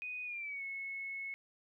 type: tone with pitch glide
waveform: sine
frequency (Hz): 2489 to 2192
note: D#7 to C#7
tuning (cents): 0 to -20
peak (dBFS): -39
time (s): 0.02-1.34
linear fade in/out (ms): 0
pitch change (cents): -220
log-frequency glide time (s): 0.24-0.63
effects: 13-bit